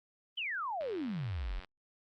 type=exponential sweep; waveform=sine; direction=down; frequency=3157 to 34.65 Hz; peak=-34 dBFS; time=0.37-1.6 s; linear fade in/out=10 ms
type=click train; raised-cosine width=0.3 ms; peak=-33 dBFS; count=78; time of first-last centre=0.81-1.647 s; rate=92 Hz
effects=Opus 32 kbps